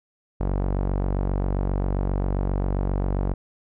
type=tone with low-pass filter; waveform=sawtooth; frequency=47.5 Hz; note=F#1; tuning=46 cents sharp; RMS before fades=-24 dBFS; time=0.4-3.34 s; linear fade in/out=10 ms; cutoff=820 Hz; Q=1; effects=none